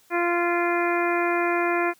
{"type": "harmonic tone", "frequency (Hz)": 346.4, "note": "F4", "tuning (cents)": -14, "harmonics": [1, 2, 3, 4, 5, 6, 7], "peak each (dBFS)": [-24, -27, -29, -30, -31, -32, -32], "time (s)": [0.1, 1.94], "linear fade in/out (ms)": 50, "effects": ["white hiss -59 dBFS RMS until 1.99 s"]}